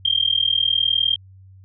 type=tone with amplitude modulation; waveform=sine; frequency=3190 Hz; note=G7; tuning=30 cents sharp; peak=-12 dBFS; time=0.05-1.16 s; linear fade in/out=5 ms; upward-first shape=sine; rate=39.8 Hz; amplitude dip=100%; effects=added 95 Hz sine -43 dBFS peak until 1.64 s